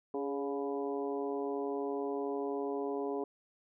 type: harmonic tone with a mistuned harmonic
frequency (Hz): 141.3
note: C#3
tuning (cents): +34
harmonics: 2 / 3 / 4 / 5 / 6 / 7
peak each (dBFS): -39 / -35 / -45 / -43 / -48 / -46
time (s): 0.14-3.24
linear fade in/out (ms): 2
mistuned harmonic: 3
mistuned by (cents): -35
effects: none